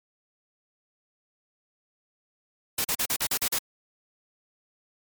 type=noise bursts; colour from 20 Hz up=white; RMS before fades=-26 dBFS; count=8; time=2.78-3.587 s; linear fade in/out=5 ms; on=65 ms; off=41 ms; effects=MP3 96 kbps